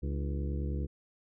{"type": "harmonic tone with a mistuned harmonic", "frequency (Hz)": 70.2, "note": "C#2", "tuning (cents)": 22, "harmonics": [1, 2, 3, 4, 5, 6, 7], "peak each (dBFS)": [-32, -38, -42, -44, -46, -48, -49], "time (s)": [0.02, 0.87], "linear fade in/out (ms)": 20, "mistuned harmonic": 4, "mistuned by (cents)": 130, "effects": []}